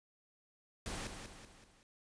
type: noise with echo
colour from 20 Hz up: pink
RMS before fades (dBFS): -42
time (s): 0.86-1.07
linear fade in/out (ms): 0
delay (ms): 190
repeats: 4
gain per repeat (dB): -6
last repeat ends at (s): 1.83
effects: resampled to 22050 Hz